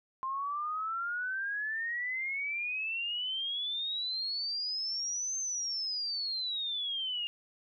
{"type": "exponential two-way sweep", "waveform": "sine", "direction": "up then down", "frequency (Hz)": [1046.5, 6320, 2812], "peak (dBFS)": -32, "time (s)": [0.23, 7.27], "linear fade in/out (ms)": 0, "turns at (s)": 5.38, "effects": []}